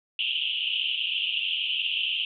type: band-pass noise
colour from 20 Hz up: white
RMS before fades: -28 dBFS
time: 0.19-2.25 s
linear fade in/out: 2 ms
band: 2700 to 3200 Hz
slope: 96 dB/octave
effects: none